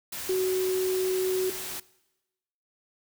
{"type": "tone in noise", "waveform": "sine", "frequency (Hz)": 372.7, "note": "F#4", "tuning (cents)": 13, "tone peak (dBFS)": -23, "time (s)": [0.29, 1.5], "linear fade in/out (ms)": 5, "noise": "white", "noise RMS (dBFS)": -36, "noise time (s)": [0.12, 1.8], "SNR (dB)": 10, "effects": ["noise-tail reverb RT60 1.0 s tail -21 dB re dry"]}